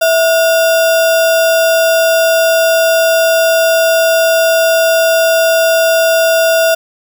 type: tone with sample-and-hold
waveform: sine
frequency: 656 Hz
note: E5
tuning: 9 cents flat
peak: -7 dBFS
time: 0.01-6.75 s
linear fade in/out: 10 ms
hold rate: 2100 Hz
effects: none